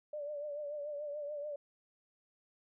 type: tone with vibrato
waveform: sine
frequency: 587.3 Hz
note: D5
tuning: in tune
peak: -38 dBFS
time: 0.13-1.56 s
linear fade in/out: 5 ms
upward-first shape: triangle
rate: 6.9 Hz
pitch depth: 63 cents each way
effects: none